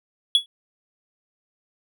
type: tone with exponential decay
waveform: triangle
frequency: 3373 Hz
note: G#7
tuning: 26 cents sharp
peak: -8 dBFS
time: 0.35-0.46 s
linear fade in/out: 1 ms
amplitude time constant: 22 ms
effects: none